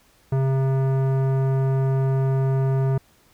sine tone with tanh clipping, 133.8 Hz, C3, 39 cents sharp, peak -20 dBFS, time 0.32-2.98 s, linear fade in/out 5 ms, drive 16 dB, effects pink hiss -58 dBFS RMS until 3.33 s

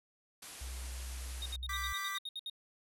white low-pass noise, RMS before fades -50 dBFS, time 0.42-1.56 s, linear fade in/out 5 ms, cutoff 12000 Hz, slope 96 dB/octave
sine tone with vibrato, 63.3 Hz, B1, 43 cents sharp, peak -40 dBFS, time 0.61-1.93 s, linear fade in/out 5 ms, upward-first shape square, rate 19 Hz, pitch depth 16 cents each way
triangle tone bursts, 3715 Hz, A#7, 7 cents flat, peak -37 dBFS, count 11, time 1.42-2.498 s, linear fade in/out 2 ms, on 38 ms, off 66 ms
45% pulse chord, G major, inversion second, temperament equal, 1174.7 / 1568 / 1975.5 Hz, D6 / G6 / B6, 0 / 0 / 0 cents, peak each -40 / -46 / -40 dBFS, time 1.69-2.18 s, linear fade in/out 5 ms
effects none

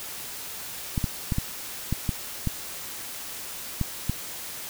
clicks, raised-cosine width 5 ms, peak -12 dBFS, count 9, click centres 0.978 / 1.042 / 1.322 / 1.384 / 1.926 / 2.092 / 2.473 / 3.813 / 4.096 s, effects white hiss -37 dBFS RMS until 4.69 s

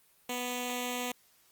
5% pulse tone with notch filter, 246.9 Hz, B3, in tune, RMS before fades -35 dBFS, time 0.29-1.12 s, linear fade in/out 5 ms, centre 1500 Hz, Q 1.1, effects white hiss -65 dBFS RMS until 1.51 s + Opus 24 kbps

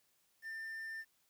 triangle tone with quantisation, 1793 Hz, A6, 32 cents sharp, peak -40 dBFS, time 0.42-1.05 s, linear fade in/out 50 ms, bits 11, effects white hiss -75 dBFS RMS until 1.29 s

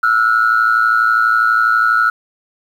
sine tone pair together, 1328 / 1440.2 Hz, E6 / F#6, +12 / -47 cents, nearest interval minor second, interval 141 cents, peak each -12 dBFS, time 0.03-2.1 s, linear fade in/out 5 ms, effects tanh soft clip ceiling -4 dBFS + 7-bit

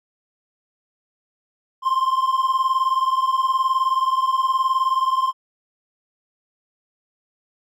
triangle beating tone pair, 1046.5 / 1065.5 Hz, C6 / C6, 0 / +31 cents, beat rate 19 Hz, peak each -17 / -20 dBFS, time 1.82-5.33 s, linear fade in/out 50 ms, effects none

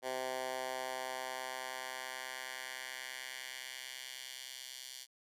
10% pulse tone with high-pass filter sweep, 129.4 Hz, C3, 19 cents flat, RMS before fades -43 dBFS, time 0.02-5.07 s, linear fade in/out 50 ms, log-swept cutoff 530 to 4000 Hz, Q 1.2, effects resampled to 32000 Hz

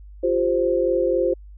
sine chord, F suspended second, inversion none, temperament just, 349.2 / 392.9 / 523.8 Hz, F4 / G4 / C5, 0 / +4 / +2 cents, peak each -22 / -24 / -20 dBFS, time 0.23-1.34 s, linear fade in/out 10 ms, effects added 50 Hz sine -39 dBFS peak until 1.57 s

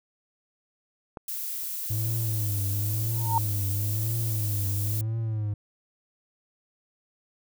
click, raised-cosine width 1 ms, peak -23 dBFS, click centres 1.172 s
violet noise, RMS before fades -33 dBFS, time 1.28-5.01 s, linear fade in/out 2 ms
triangle tone with vibrato, 105.8 Hz, G#2, 33 cents sharp, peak -24 dBFS, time 1.9-5.54 s, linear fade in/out 5 ms, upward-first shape triangle, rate 0.99 Hz, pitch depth 140 cents each way
sine tone with exponential growth, 916 Hz, A#5, 31 cents flat, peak -18 dBFS, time 3.12-3.38 s, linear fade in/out 2 ms, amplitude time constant 55 ms
effects none

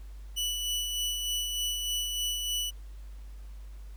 sawtooth tone with tremolo, 2960 Hz, F#7, in tune, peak -25 dBFS, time 0.36-2.71 s, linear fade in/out 20 ms, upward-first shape sine, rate 3.3 Hz, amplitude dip 35%, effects added 50 Hz sine -41 dBFS peak until 3.96 s + pink hiss -62 dBFS RMS until 3.96 s

